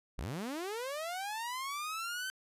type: linear sweep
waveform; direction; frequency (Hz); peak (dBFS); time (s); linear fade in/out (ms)
sawtooth; up; 38.89 to 1548; -33; 0.18-2.3; 0
effects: resampled to 32000 Hz